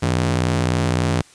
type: ring-modulated tone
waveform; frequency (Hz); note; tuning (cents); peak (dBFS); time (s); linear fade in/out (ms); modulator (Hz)
sawtooth; 123.47; B2; 0; -10; 0.02-1.22; 10; 31.8
effects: white hiss -49 dBFS RMS until 1.34 s + resampled to 22050 Hz